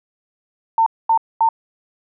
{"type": "tone bursts", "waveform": "sine", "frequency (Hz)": 903, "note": "A5", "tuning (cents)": 45, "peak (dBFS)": -11, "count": 3, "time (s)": [0.78, 1.489], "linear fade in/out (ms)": 2, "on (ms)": 83, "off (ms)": 230, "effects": []}